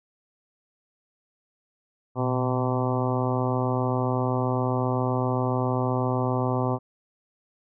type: harmonic tone with a mistuned harmonic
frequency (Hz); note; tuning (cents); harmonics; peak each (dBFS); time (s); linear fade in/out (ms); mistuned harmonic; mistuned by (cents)
127.6; C3; -43; 1 / 2 / 3 / 4 / 5 / 6 / 7 / 8 / 9; -26 / -29 / -31 / -32 / -33 / -34 / -34 / -35 / -36; 2.15-6.79; 50; 1; -77
effects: none